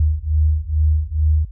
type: beating tone pair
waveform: sine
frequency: 76 / 78.3 Hz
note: D#2 / D#2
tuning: -40 / +11 cents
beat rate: 2.3 Hz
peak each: -17 dBFS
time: 0-1.45 s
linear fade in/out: 5 ms
effects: added 50 Hz sine -32 dBFS peak until 1.51 s